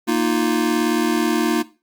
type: chord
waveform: square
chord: Bb suspended fourth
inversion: none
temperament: just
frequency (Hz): 233.1 / 310.8 / 349.6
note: Bb3 / Eb4 / F4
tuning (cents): 0 / -2 / +2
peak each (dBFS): -22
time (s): 0.07-1.63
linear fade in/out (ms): 20
effects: noise-tail reverb RT60 0.3 s tail -17 dB re dry + Opus 48 kbps